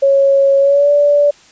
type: tone with pitch glide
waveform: sine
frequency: 551 to 580.1 Hz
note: C#5 to D5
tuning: -11 to -21 cents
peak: -7 dBFS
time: 0.02-1.31 s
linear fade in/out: 10 ms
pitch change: +90 cents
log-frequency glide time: 0.59-0.91 s
effects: white hiss -45 dBFS RMS until 1.51 s + resampled to 16000 Hz